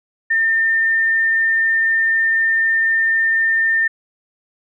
sine tone, 1806 Hz, A6, 45 cents sharp, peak -13 dBFS, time 0.3-3.88 s, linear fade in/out 10 ms, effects none

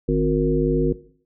harmonic tone with a mistuned harmonic, 51.7 Hz, G#1, 7 cents flat, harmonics 1 / 3 / 5 / 7 / 9, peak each -23 / -23 / -23 / -23 / -23 dBFS, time 0.08-0.93 s, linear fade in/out 10 ms, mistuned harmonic 5, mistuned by +24 cents, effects noise-tail reverb RT60 0.5 s tail -17 dB re dry

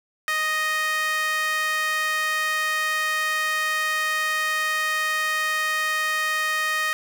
sawtooth tone with high-pass filter, 622.3 Hz, D#5, in tune, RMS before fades -24 dBFS, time 0.28-6.93 s, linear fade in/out 0 ms, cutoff 1600 Hz, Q 4.6, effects none

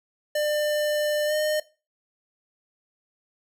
square tone with pitch glide, 598 to 610.2 Hz, D5 to D#5, +31 to -34 cents, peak -23 dBFS, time 0.35-1.6 s, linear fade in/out 5 ms, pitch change +35 cents, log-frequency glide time 1.27-1.33 s, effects noise-tail reverb RT60 0.3 s tail -18 dB re dry

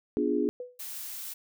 sine chord, B diminished seventh, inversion none, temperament equal, 246.9 / 293.7 / 349.2 / 415.3 Hz, B3 / D4 / F4 / Ab4, 0 / 0 / 0 / 0 cents, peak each -31 / -29 / -31 / -29 dBFS, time 0.17-0.49 s, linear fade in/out 0 ms
sine tone with exponential decay, 495.3 Hz, B4, 5 cents sharp, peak -32 dBFS, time 0.6-0.82 s, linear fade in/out 2 ms, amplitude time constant 47 ms
blue noise, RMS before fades -39 dBFS, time 0.79-1.34 s, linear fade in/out 10 ms
effects none

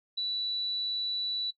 sine tone, 3951 Hz, B7, in tune, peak -29 dBFS, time 0.17-1.51 s, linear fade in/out 10 ms, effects noise-tail reverb RT60 0.1 s tail -19 dB re dry

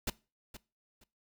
pink noise with echo, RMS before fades -33 dBFS, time 0.07-0.1 s, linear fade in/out 5 ms, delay 470 ms, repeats 2, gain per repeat -14 dB, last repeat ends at 1.04 s, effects noise-tail reverb RT60 0.3 s tail -21 dB re dry

